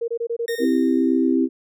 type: tone bursts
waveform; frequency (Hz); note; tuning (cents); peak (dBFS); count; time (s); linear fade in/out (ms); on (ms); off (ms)
sine; 466.2; A#4; 0; -21; 7; 0.01-0.651; 10; 71; 24
type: tone with exponential decay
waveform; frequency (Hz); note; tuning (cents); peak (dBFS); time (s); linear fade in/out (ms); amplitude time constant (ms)
sawtooth; 1844; A#6; -19; -24; 0.48-1.36; 1; 190
type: chord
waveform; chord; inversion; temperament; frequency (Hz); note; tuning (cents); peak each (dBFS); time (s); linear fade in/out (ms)
sine; C major; none; equal; 261.6 / 329.6 / 392; C4 / E4 / G4; 0 / 0 / 0; -18 / -20 / -24; 0.59-1.49; 50
effects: none